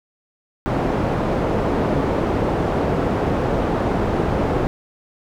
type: low-pass noise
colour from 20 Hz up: white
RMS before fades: -20 dBFS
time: 0.66-4.67 s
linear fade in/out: 0 ms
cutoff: 560 Hz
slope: 12 dB/octave
effects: none